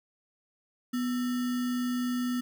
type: tone with sample-and-hold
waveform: sine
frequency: 246.9 Hz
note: B3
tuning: in tune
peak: -27 dBFS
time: 0.93-2.41 s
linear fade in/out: 10 ms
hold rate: 1575 Hz
effects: none